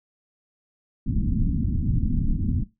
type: low-pass noise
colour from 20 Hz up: pink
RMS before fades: -23 dBFS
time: 1.06-2.64 s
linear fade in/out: 10 ms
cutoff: 270 Hz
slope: 48 dB/octave
effects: noise-tail reverb RT60 0.2 s tail -17 dB re dry